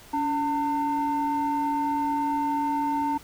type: tone pair together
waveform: sine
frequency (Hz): 284.5 / 902.3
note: C#4 / A5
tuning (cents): +45 / +43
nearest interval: octave + minor sixth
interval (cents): 1998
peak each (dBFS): -26 / -23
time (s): 0.13-3.18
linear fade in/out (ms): 10
effects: tanh soft clip ceiling -19 dBFS + pink hiss -49 dBFS RMS until 3.23 s